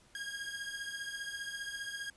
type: beating tone pair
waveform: sawtooth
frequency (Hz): 1622 / 1637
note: G#6 / G#6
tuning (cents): -41 / -25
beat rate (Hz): 15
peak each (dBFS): -39 / -38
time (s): 0.15-2.1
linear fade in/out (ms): 2
effects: pink hiss -64 dBFS RMS until 2.16 s + resampled to 24000 Hz